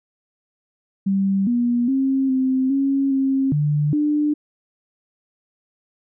sine tone with pitch steps, 195 / 240.5 / 268 / 261 / 274 / 268.8 / 148 / 297.7 Hz, G3 / B3 / C4 / C4 / C#4 / C4 / D3 / D4, -9 / -46 / +42 / -4 / -20 / +47 / +14 / +24 cents, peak -16 dBFS, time 1.06-4.34 s, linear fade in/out 10 ms, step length 410 ms, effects none

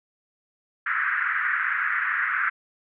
white band-pass noise, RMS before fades -25 dBFS, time 0.86-2.5 s, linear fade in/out 10 ms, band 1300 to 1900 Hz, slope 48 dB/octave, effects none

